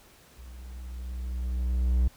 triangle tone with level ramp, 61.9 Hz, B1, 5 cents sharp, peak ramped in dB -41 to -17 dBFS, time 0.38-2.08 s, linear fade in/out 5 ms, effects pink hiss -56 dBFS RMS until 2.16 s

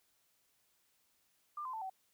sine tone with pitch steps, 1195 / 1028.4 / 885 / 761.5 Hz, D6 / C6 / A5 / F#5, +30 / -30 / +10 / +50 cents, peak -39 dBFS, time 1.57-1.898 s, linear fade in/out 5 ms, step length 82 ms, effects white hiss -75 dBFS RMS until 2.13 s

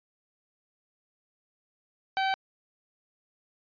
sawtooth tone, 770 Hz, G5, 31 cents flat, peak -21 dBFS, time 2.17-2.34 s, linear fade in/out 0 ms, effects resampled to 11025 Hz

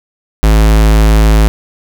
square tone, 53.7 Hz, A1, 41 cents flat, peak -5 dBFS, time 0.43-1.48 s, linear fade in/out 0 ms, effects none

